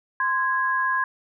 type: tone pair together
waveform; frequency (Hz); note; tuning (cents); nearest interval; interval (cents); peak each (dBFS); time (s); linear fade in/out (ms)
sine; 1039.5 / 1653; C6 / G#6; -12 / -9; minor sixth; 803; -23; 0.2-1.04; 2
effects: none